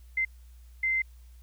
sine tone bursts at uneven times, 2076 Hz, C7, 14 cents flat, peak -24 dBFS, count 2, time 0.17-0.25 / 0.83-1.02 s, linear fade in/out 5 ms, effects added 60 Hz sine -48 dBFS peak until 1.42 s + white hiss -66 dBFS RMS until 1.42 s

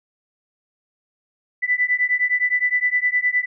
sine beating tone pair, 1982 / 1991.7 Hz, B6 / B6, +6 / +14 cents, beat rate 9.7 Hz, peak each -20 dBFS, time 1.62-3.46 s, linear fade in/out 20 ms, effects none

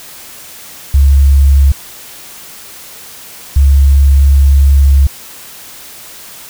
sine tone pair in turn, 69.3 / 69.3 Hz, C#2 / C#2, 0 / 0 cents, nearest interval unison, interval 0 cents, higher neither, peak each -3 dBFS, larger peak neither, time 0.94-1.72 / 3.56-5.07 s, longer second, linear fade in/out 5 ms, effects white hiss -32 dBFS RMS until 6.49 s

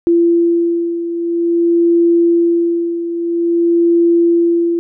sine beating tone pair, 340 / 340.5 Hz, F4 / F4, -46 / -44 cents, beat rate 0.5 Hz, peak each -11 / -17 dBFS, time 0.07-4.79 s, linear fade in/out 0 ms, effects none

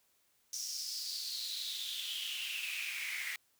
pink noise with high-pass filter sweep, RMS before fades -40 dBFS, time 0.53-3.36 s, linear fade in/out 2 ms, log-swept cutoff 5800 to 2000 Hz, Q 7.1, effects white hiss -73 dBFS RMS until 3.59 s

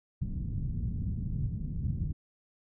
white low-pass noise, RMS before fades -33 dBFS, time 0.21-2.13 s, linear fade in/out 10 ms, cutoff 160 Hz, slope 24 dB/octave, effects none

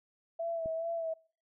sine tone with vibrato, 659.3 Hz, E5, in tune, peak -32 dBFS, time 0.39-1.14 s, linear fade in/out 10 ms, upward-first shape sine, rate 2.4 Hz, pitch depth 37 cents each way
click, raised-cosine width 3 ms, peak -32 dBFS, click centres 0.659 s
effects noise-tail reverb RT60 0.4 s tail -23 dB re dry

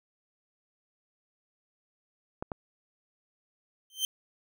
clicks, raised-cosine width 1 ms, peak -20 dBFS, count 2, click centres 2.425 / 2.518 s
sawtooth tone with exponential growth, 3114 Hz, G7, 12 cents flat, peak -20 dBFS, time 3.9-4.05 s, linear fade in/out 1 ms, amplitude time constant 32 ms
effects none

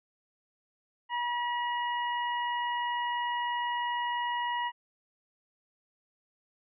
harmonic tone, 963 Hz, B5, 44 cents flat, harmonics 1 / 2 / 3, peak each -30 / -36 / -40 dBFS, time 1.09-4.72 s, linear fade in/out 50 ms, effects none

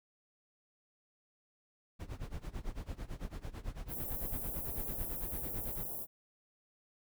brown noise with tremolo, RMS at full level -39 dBFS, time 1.99-5.85 s, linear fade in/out 20 ms, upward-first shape sine, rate 9 Hz, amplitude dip 90%
white band-stop noise, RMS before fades -41 dBFS, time 3.88-6.07 s, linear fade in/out 50 ms, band 720 to 12000 Hz, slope 24 dB/octave
effects none

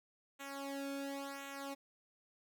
sawtooth tone with flanger, 277.2 Hz, C#4, in tune, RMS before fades -44 dBFS, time 0.39-1.75 s, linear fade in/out 20 ms, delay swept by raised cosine 0.2 to 1.03 ms, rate 0.94 Hz, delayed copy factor -0.9, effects none

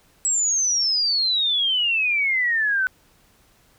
sine exponential sweep, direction down, 7820 to 1495 Hz, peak -18 dBFS, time 0.25-2.87 s, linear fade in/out 0 ms, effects pink hiss -58 dBFS RMS until 3.78 s

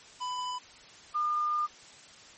square / sine tone pair in turn, 998 / 1208.1 Hz, B5 / D6, +18 / +49 cents, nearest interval minor third, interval 331 cents, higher second, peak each -33 / -26 dBFS, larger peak second, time 0.2-0.59 / 1.14-1.67 s, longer second, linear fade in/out 20 ms, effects white hiss -52 dBFS RMS until 2.37 s + MP3 32 kbps

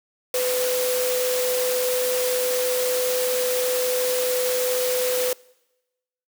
sine tone in noise, 502 Hz, B4, 28 cents sharp, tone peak -21 dBFS, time 0.34-5.33 s, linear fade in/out 2 ms, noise white, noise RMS -27 dBFS, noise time 0.34-5.33 s, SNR +3 dB, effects noise-tail reverb RT60 1.0 s tail -24 dB re dry + high-pass 300 Hz 12 dB/octave

